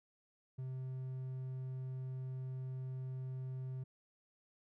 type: tone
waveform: triangle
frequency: 130 Hz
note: C3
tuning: 11 cents flat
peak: -38 dBFS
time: 0.58-3.84 s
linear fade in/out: 10 ms
effects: none